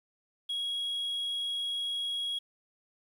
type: tone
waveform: sine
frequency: 3311 Hz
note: G#7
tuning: 6 cents flat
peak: -28 dBFS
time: 0.49-2.39 s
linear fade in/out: 10 ms
effects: tanh soft clip ceiling -30 dBFS + 10-bit